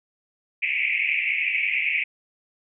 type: band-pass noise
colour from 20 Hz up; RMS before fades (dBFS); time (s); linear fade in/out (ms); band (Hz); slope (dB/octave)
white; -24; 0.62-2.04; 10; 2100 to 2600; 96
effects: none